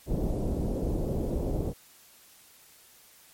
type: low-pass noise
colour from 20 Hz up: pink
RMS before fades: -29 dBFS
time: 0.06-1.74 s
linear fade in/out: 50 ms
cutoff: 570 Hz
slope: 24 dB/octave
effects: white hiss -56 dBFS RMS until 3.33 s + MP3 64 kbps